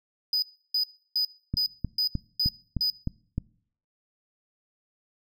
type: tone bursts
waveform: triangle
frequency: 4978 Hz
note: D#8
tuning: in tune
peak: -21 dBFS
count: 7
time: 0.33-2.901 s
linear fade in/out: 2 ms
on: 93 ms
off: 320 ms
type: click train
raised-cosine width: 5 ms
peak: -15 dBFS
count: 7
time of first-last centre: 1.54-3.38 s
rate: 3.26 Hz
effects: noise-tail reverb RT60 0.6 s tail -24 dB re dry